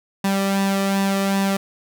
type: tone with flanger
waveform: sawtooth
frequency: 196 Hz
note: G3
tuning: in tune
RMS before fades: -20 dBFS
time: 0.24-1.57 s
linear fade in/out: 5 ms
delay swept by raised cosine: 1.1 to 1.65 ms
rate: 2.6 Hz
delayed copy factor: +0.55
effects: none